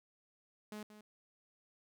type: tone with echo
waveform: sawtooth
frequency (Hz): 211.5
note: G#3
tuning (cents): +32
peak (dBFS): -40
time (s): 0.72-0.83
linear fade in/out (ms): 2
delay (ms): 180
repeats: 1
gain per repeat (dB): -11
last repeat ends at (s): 1.01
effects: none